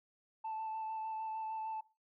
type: tone with vibrato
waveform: sine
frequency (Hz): 880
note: A5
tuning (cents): 0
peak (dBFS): -36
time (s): 0.44-1.81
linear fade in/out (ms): 10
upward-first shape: square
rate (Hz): 6.6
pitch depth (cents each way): 11
effects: noise-tail reverb RT60 0.3 s tail -19 dB re dry + tanh soft clip ceiling -35 dBFS